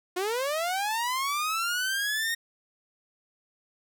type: linear sweep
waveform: sawtooth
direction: up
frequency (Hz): 349.2 to 1864.7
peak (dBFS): -23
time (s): 0.16-2.35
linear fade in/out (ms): 10
effects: none